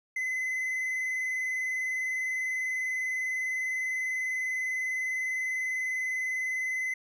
triangle tone with vibrato, 2035 Hz, C7, 49 cents flat, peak -27 dBFS, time 0.16-6.94 s, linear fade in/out 5 ms, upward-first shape sine, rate 20 Hz, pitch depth 31 cents each way, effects none

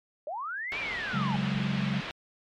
sine linear two-way sweep, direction up then down, 555 to 2427 to 793 Hz, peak -32 dBFS, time 0.27-1.36 s, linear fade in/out 2 ms, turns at 0.79 s
white low-pass noise, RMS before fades -38 dBFS, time 0.72-2.11 s, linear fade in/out 0 ms, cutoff 3300 Hz, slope 24 dB/octave
sine chord, C# suspended fourth, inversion none, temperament equal, 138.59 / 185 / 207.7 Hz, C#3 / F#3 / G#3, 0 / 0 / 0 cents, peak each -31 dBFS, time 1.13-2.01 s, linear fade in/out 10 ms
effects MP3 64 kbps

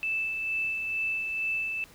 sine tone with tremolo, 2637 Hz, E7, in tune, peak -26 dBFS, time 0.03-1.84 s, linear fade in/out 0 ms, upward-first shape sine, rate 2.2 Hz, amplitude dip 35%, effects pink hiss -54 dBFS RMS until 1.94 s

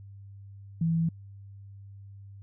sine tone, 164.81 Hz, E3, in tune, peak -23 dBFS, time 0.81-1.09 s, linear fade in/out 5 ms, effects added 99 Hz sine -44 dBFS peak until 2.42 s

